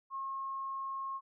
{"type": "tone", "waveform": "sine", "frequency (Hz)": 1080, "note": "C#6", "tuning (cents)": -45, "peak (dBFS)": -36, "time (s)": [0.1, 1.21], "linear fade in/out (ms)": 50, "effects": []}